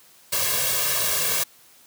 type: noise with comb filter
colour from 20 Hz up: white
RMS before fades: -23 dBFS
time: 0.32-1.44 s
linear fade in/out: 10 ms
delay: 1.8 ms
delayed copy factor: +1
effects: white hiss -53 dBFS RMS until 1.86 s + high-pass 80 Hz 12 dB/octave